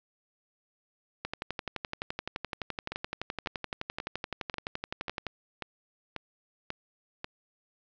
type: two click trains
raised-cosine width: 0.3 ms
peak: -17 / -19 dBFS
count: 48 / 9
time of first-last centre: 1.25-5.267 / 2.92-7.244 s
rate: 11.7 / 1.85 Hz
effects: resampled to 16000 Hz + 8-bit